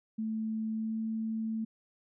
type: tone with pitch glide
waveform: sine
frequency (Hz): 220 to 221.9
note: A3 to A3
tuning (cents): 0 to +15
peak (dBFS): -31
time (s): 0.18-1.65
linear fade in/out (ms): 10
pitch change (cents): +15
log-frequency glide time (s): 0.73-0.98
effects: none